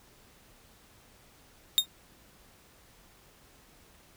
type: tone with exponential decay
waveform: 40% pulse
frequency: 3692 Hz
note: A#7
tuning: 17 cents flat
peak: -14 dBFS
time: 1.78-1.86 s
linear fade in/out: 0 ms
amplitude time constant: 17 ms
effects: pink hiss -59 dBFS RMS until 4.16 s